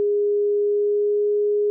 sine tone with pitch glide, 411.4 to 414.7 Hz, G#4 to G#4, -16 to -3 cents, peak -17 dBFS, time 0-1.7 s, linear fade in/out 0 ms, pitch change +13 cents, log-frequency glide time 0.59-1.28 s, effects none

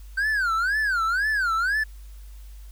triangle tone with vibrato, 1519 Hz, F#6, 45 cents sharp, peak -19 dBFS, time 0.17-1.84 s, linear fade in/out 10 ms, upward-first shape sine, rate 2 Hz, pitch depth 250 cents each way, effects added 50 Hz sine -39 dBFS peak until 2.71 s + white hiss -57 dBFS RMS until 2.71 s

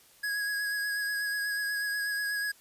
square tone with vibrato, 1661.2 Hz, G#6, in tune, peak -30 dBFS, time 0.23-2.52 s, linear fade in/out 10 ms, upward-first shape sine, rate 8.2 Hz, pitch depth 20 cents each way, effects white hiss -59 dBFS RMS until 2.6 s + resampled to 32000 Hz

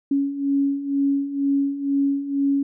sine beating tone pair, 277.2 / 279.3 Hz, C#4 / C#4, 0 / +13 cents, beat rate 2.1 Hz, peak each -25 / -20 dBFS, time 0.11-2.63 s, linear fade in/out 5 ms, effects none

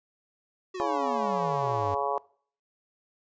square exponential sweep, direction down, 382.3 to 92.5 Hz, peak -34 dBFS, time 0.74-1.95 s, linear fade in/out 10 ms
harmonic tone, 140.3 Hz, C#3, 21 cents sharp, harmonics 3 / 4 / 5 / 6 / 7 / 8, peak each -33 / -33 / -33 / -33 / -33 / -33 dBFS, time 0.8-2.18 s, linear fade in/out 0 ms
effects noise-tail reverb RT60 0.5 s tail -21 dB re dry + resampled to 16000 Hz

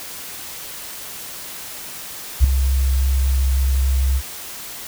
sine tone with ADSR envelope, 66.2 Hz, C2, 21 cents sharp, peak -4 dBFS, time 2.4-4.22 s, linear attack 42 ms, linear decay 3 ms, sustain -10 dB, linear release 57 ms, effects tanh soft clip ceiling 0 dBFS + white hiss -33 dBFS RMS until 4.87 s

